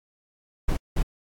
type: noise bursts at uneven times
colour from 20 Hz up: brown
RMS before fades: -21 dBFS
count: 2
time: 0.68-0.77 / 0.96-1.03 s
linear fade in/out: 10 ms
effects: AAC 64 kbps